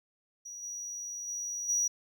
triangle tone with level steps, 5800 Hz, F#8, 35 cents flat, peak -40 / -36 / -33 / -25 dBFS, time 0.45-1.88 s, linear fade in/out 10 ms, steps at 0.62 / 1.27 / 1.68 s, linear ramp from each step 20 ms, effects none

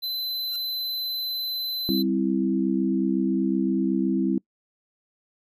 square tone, 4038 Hz, B7, 38 cents sharp, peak -27 dBFS, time 0.02-2.03 s, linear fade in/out 20 ms
5% pulse tone with exponential growth, 1400 Hz, F6, 4 cents sharp, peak -28 dBFS, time 0.45-0.56 s, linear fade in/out 2 ms, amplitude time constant 23 ms
sine chord, C major, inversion second, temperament equal, 196 / 261.6 / 329.6 Hz, G3 / C4 / E4, 0 / 0 / 0 cents, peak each -25 dBFS, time 1.89-4.38 s, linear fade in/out 0 ms
effects noise-tail reverb RT60 0.1 s tail -25 dB re dry

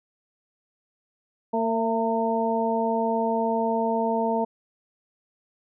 harmonic tone with a mistuned harmonic, 227.5 Hz, A#3, 42 cents flat, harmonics 1 / 2 / 3 / 4, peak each -27 / -27 / -27 / -27 dBFS, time 1.53-4.45 s, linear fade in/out 10 ms, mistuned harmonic 3, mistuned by -28 cents, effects none

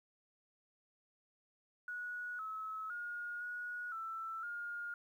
sine tone with pitch steps, 1461 / 1293 / 1432 / 1454 / 1329 / 1420 Hz, F#6 / E6 / F6 / F#6 / E6 / F6, -22 / -34 / +43 / -31 / +14 / +28 cents, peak -40 dBFS, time 1.88-4.94 s, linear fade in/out 2 ms, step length 510 ms, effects 12-bit

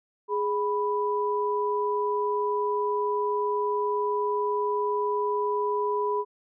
sine tone pair together, 415.3 / 987.8 Hz, G#4 / B5, 0 / 0 cents, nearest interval octave + minor third, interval 1500 cents, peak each -26 / -27 dBFS, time 0.28-6.25 s, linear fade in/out 50 ms, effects none

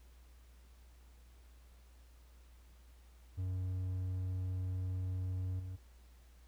triangle tone with level steps, 92.5 Hz, F#2, in tune, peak -33 / -39 dBFS, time 3.37-5.77 s, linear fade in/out 20 ms, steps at 5.59 s, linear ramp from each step 10 ms, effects added 60 Hz sine -57 dBFS peak until 6.47 s + pink hiss -69 dBFS RMS until 6.47 s

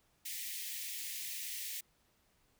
white high-pass noise, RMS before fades -42 dBFS, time 0.25-1.81 s, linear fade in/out 10 ms, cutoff 1800 Hz, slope 96 dB/octave, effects pink hiss -73 dBFS RMS until 2.59 s

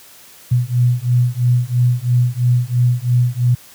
sine beating tone pair, 121.3 / 124.3 Hz, B2 / B2, -31 / +12 cents, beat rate 3 Hz, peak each -15 dBFS, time 0.51-3.55 s, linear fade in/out 10 ms, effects white hiss -43 dBFS RMS until 3.74 s + high-pass 60 Hz 12 dB/octave

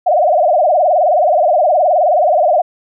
sine tone with vibrato, 662 Hz, E5, 7 cents sharp, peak -8 dBFS, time 0.06-2.62 s, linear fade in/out 10 ms, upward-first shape sine, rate 19 Hz, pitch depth 200 cents each way, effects none

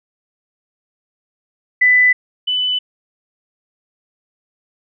sine tone pair in turn, 1995 / 2997 Hz, B6 / F#7, +17 / +22 cents, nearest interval perfect fifth, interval 705 cents, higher second, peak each -8 / -15 dBFS, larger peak first, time 1.81-2.13 / 2.47-2.79 s, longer neither, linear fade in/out 10 ms, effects none

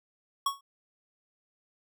square tone with exponential decay, 1108.7 Hz, C#6, in tune, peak -23 dBFS, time 0.46-0.61 s, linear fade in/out 5 ms, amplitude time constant 32 ms, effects none

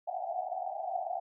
pink band-pass noise, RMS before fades -36 dBFS, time 0.07-1.2 s, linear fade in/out 10 ms, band 670 to 770 Hz, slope 96 dB/octave, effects none

